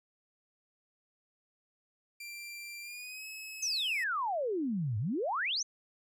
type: tone with pitch glide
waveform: sawtooth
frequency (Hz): 2363 to 2577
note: D7 to E7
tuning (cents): +10 to -40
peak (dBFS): -39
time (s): 2.2-4.04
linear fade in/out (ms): 5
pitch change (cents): +150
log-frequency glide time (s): 2.81-3.26
type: exponential two-way sweep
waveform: sine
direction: down then up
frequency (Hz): 6530 to 99.5 to 6530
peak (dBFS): -30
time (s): 3.62-5.63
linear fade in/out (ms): 10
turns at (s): 4.98
effects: none

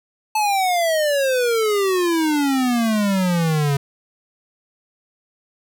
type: exponential sweep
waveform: square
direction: down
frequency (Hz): 875 to 137.9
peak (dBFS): -17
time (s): 0.35-3.77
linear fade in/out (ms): 5
effects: none

